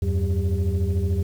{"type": "tone cluster", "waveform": "sine", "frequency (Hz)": [81.7, 95.3, 189.9, 398.4], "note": ["E2", "G2", "F#3", "G4"], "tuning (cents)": [-15, -48, 45, 28], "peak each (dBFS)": [-21, -22, -29, -30], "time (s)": [0.02, 1.23], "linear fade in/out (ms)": 5, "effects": ["tanh soft clip ceiling -15 dBFS", "8-bit"]}